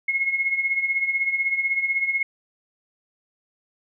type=tone with tremolo; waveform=sine; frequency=2167 Hz; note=C#7; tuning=40 cents flat; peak=-17 dBFS; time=0.08-2.23 s; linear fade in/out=5 ms; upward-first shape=triangle; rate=16 Hz; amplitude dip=75%; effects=none